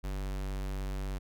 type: tone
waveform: square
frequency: 48.24 Hz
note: G1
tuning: 27 cents flat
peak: -34 dBFS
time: 0.03-1.19 s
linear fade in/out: 20 ms
effects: none